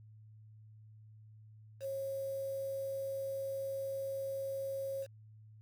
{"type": "tone with quantisation", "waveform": "sine", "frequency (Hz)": 543, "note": "C#5", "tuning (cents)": -36, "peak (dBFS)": -36, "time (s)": [1.8, 5.07], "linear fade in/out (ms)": 50, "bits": 9, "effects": ["added 108 Hz sine -54 dBFS peak until 5.61 s"]}